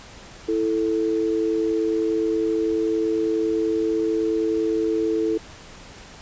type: tone pair together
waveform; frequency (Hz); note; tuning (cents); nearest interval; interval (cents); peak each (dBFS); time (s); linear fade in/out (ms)
sine; 329.6 / 440; E4 / A4; 0 / 0; perfect fourth; 500; -22; 0.48-5.38; 10
effects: pink hiss -43 dBFS RMS until 6.21 s + resampled to 16000 Hz